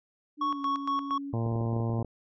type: tone with pitch glide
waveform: sine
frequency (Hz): 295.5 to 279.9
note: D4 to C#4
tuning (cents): +11 to +17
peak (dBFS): -34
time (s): 0.37-1.35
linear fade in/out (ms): 50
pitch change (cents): -94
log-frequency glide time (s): 0.49-0.6
type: tone with tremolo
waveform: triangle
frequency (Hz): 1108.7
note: C#6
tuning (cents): 0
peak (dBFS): -24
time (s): 0.41-1.18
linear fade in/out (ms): 5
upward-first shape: square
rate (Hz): 4.3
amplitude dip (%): 75
type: harmonic tone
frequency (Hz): 115.1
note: A#2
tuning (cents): -22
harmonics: 1 / 2 / 3 / 4 / 5 / 6 / 7 / 8 / 9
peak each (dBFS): -28 / -34 / -38 / -40 / -42 / -44 / -45 / -46 / -47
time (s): 1.33-2.03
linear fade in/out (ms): 5
type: clicks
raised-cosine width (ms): 2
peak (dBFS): -26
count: 12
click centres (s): 1.463 / 1.521 / 1.559 / 1.612 / 1.66 / 1.731 / 1.765 / 1.802 / 1.899 / 1.938 / 1.992 / 2.047
effects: resampled to 16000 Hz